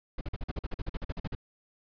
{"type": "noise bursts", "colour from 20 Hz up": "brown", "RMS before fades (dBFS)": -33, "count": 16, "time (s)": [0.18, 1.351], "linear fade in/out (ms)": 5, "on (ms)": 31, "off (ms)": 45, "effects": ["resampled to 11025 Hz"]}